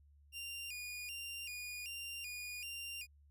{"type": "tone with vibrato", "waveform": "sawtooth", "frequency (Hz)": 2610, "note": "E7", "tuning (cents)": -18, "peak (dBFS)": -40, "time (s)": [0.32, 3.07], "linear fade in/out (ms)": 50, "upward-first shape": "square", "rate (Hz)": 1.3, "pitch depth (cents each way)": 110, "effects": ["added 72 Hz sine -62 dBFS peak until 3.3 s"]}